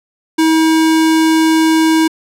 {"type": "tone", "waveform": "square", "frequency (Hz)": 320, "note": "D#4", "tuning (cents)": 49, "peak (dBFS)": -9, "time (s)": [0.38, 2.08], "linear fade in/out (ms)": 10, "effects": ["low-pass 12000 Hz 12 dB/octave"]}